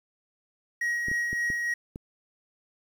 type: tone with tremolo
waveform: triangle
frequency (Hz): 1896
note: A#6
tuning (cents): +29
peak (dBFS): -23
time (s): 0.81-1.74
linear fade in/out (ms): 5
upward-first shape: sine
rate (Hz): 3.5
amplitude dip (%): 30
type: clicks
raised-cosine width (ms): 3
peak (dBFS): -24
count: 5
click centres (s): 1.084 / 1.115 / 1.33 / 1.502 / 1.959
effects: 9-bit